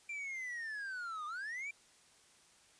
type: linear two-way sweep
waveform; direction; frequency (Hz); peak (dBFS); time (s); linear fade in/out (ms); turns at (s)
triangle; down then up; 2376 to 1189 to 2376; -38; 0.09-1.71; 5; 1.26
effects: white hiss -65 dBFS RMS until 2.79 s + resampled to 22050 Hz